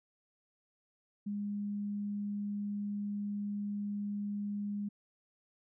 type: tone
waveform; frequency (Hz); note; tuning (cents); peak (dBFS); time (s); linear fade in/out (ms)
sine; 204.6; G#3; -26; -34; 1.26-4.89; 10
effects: none